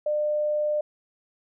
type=tone; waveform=sine; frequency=600 Hz; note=D5; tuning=37 cents sharp; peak=-22 dBFS; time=0.06-0.81 s; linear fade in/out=5 ms; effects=none